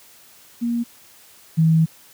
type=tone pair in turn; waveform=sine; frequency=235.9 / 161.26 Hz; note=A#3 / E3; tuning=+21 / -38 cents; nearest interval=perfect fifth; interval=659 cents; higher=first; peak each=-19 / -12 dBFS; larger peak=second; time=0.61-0.84 / 1.57-1.86 s; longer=second; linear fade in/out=20 ms; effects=white hiss -49 dBFS RMS until 2.13 s + high-pass 60 Hz 12 dB/octave